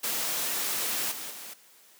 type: noise with level steps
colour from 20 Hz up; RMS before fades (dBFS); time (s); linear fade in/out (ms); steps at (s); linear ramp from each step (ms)
white; -30 / -38 / -42; 0.03-1.54; 10; 1.11 / 1.3; 10
effects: white hiss -57 dBFS RMS until 1.99 s + high-pass 200 Hz 12 dB/octave